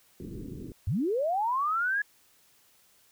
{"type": "low-pass noise", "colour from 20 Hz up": "white", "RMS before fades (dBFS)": -40, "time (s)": [0.2, 0.72], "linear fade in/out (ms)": 2, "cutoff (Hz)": 380, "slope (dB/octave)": 48}
{"type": "linear sweep", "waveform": "sine", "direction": "up", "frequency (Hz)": [73.42, 1700], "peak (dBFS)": -25, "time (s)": [0.87, 2.02], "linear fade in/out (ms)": 5}
{"effects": ["white hiss -63 dBFS RMS until 3.11 s"]}